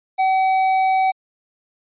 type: tone with tanh clipping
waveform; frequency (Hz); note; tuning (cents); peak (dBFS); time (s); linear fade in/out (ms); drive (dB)
sine; 760; F#5; +46; -16; 0.18-1.12; 20; 10
effects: resampled to 8000 Hz